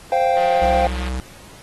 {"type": "chord", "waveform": "triangle", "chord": "C suspended fourth", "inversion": "none", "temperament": "equal", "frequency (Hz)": [523.3, 698.5, 784], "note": ["C5", "F5", "G5"], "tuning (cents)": [0, 0, 0], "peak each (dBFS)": -17, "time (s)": [0.12, 0.87], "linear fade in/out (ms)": 2}
{"type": "click train", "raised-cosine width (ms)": 0.3, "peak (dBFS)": -17, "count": 129, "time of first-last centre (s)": [0.37, 1.085], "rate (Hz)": 179}
{"type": "tone", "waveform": "square", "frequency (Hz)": 64, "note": "C2", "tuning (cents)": -38, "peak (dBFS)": -23, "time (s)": [0.62, 1.2], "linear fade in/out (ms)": 0}
{"effects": ["pink hiss -44 dBFS RMS until 1.62 s", "AAC 32 kbps"]}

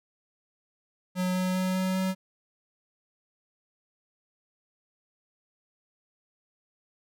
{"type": "tone with pitch steps", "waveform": "square", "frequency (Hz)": [183, 184.27, 185.55, 186.85, 188.14], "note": ["F#3", "F#3", "F#3", "F#3", "F#3"], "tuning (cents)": [-19, -7, 5, 17, 29], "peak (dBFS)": -26, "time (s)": [1.15, 2.15], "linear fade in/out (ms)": 50, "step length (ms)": 200, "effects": []}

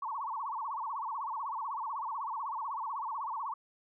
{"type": "tone with vibrato", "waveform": "sine", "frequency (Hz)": 1000, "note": "B5", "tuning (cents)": 21, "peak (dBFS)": -34, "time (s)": [0.02, 3.54], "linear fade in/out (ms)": 5, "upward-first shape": "sine", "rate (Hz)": 16, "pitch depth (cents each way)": 240, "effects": []}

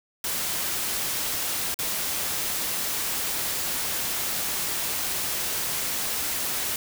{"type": "noise with dropouts", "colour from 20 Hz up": "white", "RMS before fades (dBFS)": -28, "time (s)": [0.24, 6.76], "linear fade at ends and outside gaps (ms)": 2, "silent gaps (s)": [1.743, 1.789], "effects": []}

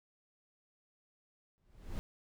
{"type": "noise with exponential growth", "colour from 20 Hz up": "brown", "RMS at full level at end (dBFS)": -36, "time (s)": [1.58, 1.99], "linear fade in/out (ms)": 0, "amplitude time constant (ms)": 88, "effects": []}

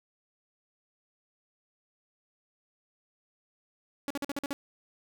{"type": "tone bursts", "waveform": "sawtooth", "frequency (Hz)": 282.1, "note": "C#4", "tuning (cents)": 30, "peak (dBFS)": -27, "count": 7, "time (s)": [4.08, 4.53], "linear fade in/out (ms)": 0, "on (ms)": 24, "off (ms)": 47, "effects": []}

